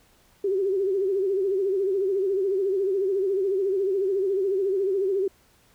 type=tone with vibrato; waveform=sine; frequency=387.3 Hz; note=G4; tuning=21 cents flat; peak=-21 dBFS; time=0.44-5.28 s; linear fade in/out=5 ms; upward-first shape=sine; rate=14 Hz; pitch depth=86 cents each way; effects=pink hiss -60 dBFS RMS until 5.74 s